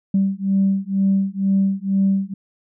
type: beating tone pair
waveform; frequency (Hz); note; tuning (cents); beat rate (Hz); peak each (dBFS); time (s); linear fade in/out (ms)
sine; 193.7 / 195.8; G3 / G3; -20 / -2; 2.1; -18; 0.14-2.34; 5
effects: tanh soft clip ceiling -9 dBFS